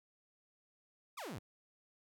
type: exponential sweep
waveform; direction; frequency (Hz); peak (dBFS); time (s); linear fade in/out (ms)
sawtooth; down; 1334 to 80.3; -39; 1.17-1.39; 10
effects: none